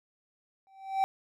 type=tone with exponential growth; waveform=triangle; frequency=774 Hz; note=G5; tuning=22 cents flat; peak=-19 dBFS; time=0.67-1.04 s; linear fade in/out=0 ms; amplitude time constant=79 ms; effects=none

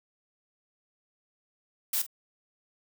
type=noise with echo; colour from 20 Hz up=blue; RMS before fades=-28 dBFS; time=1.93-2.02 s; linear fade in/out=5 ms; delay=45 ms; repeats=1; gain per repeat=-14 dB; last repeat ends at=2.065 s; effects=none

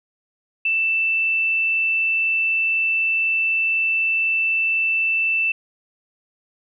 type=tone; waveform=sine; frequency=2658 Hz; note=E7; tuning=14 cents sharp; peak=-17 dBFS; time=0.65-5.52 s; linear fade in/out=5 ms; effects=none

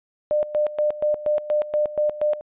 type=tone with tremolo; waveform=sine; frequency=600 Hz; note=D5; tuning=37 cents sharp; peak=-17 dBFS; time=0.31-2.41 s; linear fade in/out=0 ms; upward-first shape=square; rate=4.2 Hz; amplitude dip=80%; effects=resampled to 8000 Hz

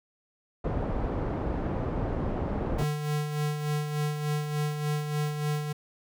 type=low-pass noise; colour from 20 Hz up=pink; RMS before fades=-30 dBFS; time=0.64-2.84 s; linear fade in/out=5 ms; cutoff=760 Hz; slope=12 dB/octave
type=tone with tremolo; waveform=square; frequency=149.4 Hz; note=D3; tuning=30 cents sharp; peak=-26 dBFS; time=2.78-5.73 s; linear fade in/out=10 ms; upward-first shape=sine; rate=3.4 Hz; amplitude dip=50%
effects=none

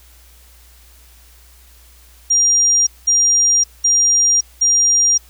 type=tone bursts; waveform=sine; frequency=5700 Hz; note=F8; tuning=34 cents sharp; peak=-10 dBFS; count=4; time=2.3-5.18 s; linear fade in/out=10 ms; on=570 ms; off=200 ms; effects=added 60 Hz sine -45 dBFS peak until 5.29 s + white hiss -49 dBFS RMS until 5.29 s

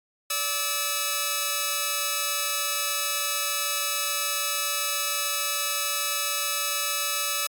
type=tone pair together; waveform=5% pulse; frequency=580 / 1298.3 Hz; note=D5 / E6; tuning=-22 / -27 cents; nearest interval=octave + major second; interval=1395 cents; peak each=-20 / -14 dBFS; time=0.3-7.47 s; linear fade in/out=5 ms; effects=AAC 64 kbps

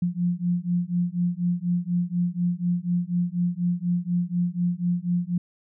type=beating tone pair; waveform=sine; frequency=173.8 / 177.9 Hz; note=F3 / F3; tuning=-8 / +32 cents; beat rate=4.1 Hz; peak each=-25 dBFS; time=0.02-5.38 s; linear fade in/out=5 ms; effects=none

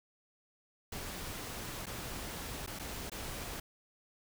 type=noise with dropouts; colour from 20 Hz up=pink; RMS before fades=-42 dBFS; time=0.92-3.6 s; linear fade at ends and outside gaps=5 ms; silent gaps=1.858-1.866 / 2.664-2.674 / 2.79-2.795 / 3.098-3.117 s; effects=none

